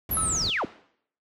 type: noise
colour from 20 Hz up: brown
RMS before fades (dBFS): -30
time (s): 0.09-0.5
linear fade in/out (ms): 2
type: linear sweep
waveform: sine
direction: down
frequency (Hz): 11940 to 164.81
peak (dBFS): -24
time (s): 0.11-0.65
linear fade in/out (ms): 2
type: tone with exponential decay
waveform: triangle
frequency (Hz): 1300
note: E6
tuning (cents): -24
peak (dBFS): -25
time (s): 0.17-0.73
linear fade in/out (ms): 0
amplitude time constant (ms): 120
effects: noise-tail reverb RT60 0.6 s tail -17 dB re dry + high-pass 60 Hz 12 dB/octave